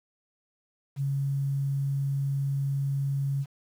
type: tone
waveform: sine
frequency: 138.59 Hz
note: C#3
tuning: in tune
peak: -25 dBFS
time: 0.96-3.46 s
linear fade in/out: 50 ms
effects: 9-bit